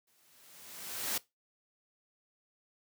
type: noise with exponential growth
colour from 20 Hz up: white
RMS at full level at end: -32 dBFS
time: 0.07-1.18 s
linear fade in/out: 5 ms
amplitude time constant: 240 ms
effects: noise-tail reverb RT60 0.2 s tail -20 dB re dry + high-pass 100 Hz 12 dB/octave